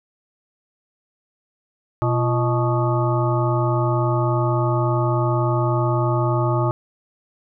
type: harmonic tone with a mistuned harmonic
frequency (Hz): 123.47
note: B2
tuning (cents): 0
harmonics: 1 / 3 / 5 / 7 / 9 / 10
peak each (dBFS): -19 / -24 / -26 / -27 / -29 / -29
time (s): 2.02-6.71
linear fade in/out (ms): 0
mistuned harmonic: 3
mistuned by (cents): -120
effects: none